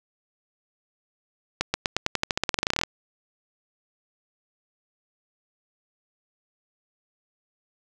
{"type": "accelerating click train", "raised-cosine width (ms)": 0.2, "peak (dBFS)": -5, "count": 21, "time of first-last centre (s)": [1.61, 2.835], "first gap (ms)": 130, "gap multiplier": 0.91, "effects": []}